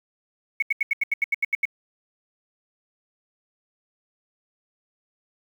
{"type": "tone bursts", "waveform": "sine", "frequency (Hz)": 2210, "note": "C#7", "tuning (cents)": -6, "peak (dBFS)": -18, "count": 11, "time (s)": [0.6, 1.654], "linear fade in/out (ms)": 5, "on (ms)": 24, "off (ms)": 79, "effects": ["8-bit"]}